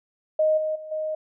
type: tone with level steps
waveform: sine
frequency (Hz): 622.3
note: D#5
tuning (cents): 0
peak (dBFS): -17 / -23 / -35 / -25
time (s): 0.39-1.15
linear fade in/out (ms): 5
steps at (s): 0.57 / 0.75 / 0.91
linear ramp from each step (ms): 10
effects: none